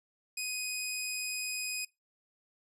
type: tone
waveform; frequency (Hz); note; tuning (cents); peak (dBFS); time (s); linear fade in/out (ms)
15% pulse; 2502; D#7; +9; -27; 0.37-1.85; 5
effects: noise-tail reverb RT60 0.2 s tail -21 dB re dry